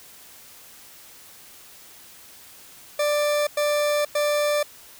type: tone bursts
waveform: 40% pulse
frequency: 590 Hz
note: D5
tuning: 8 cents sharp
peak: -19 dBFS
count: 3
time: 2.99-4.63 s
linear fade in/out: 5 ms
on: 480 ms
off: 100 ms
effects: white hiss -47 dBFS RMS until 4.99 s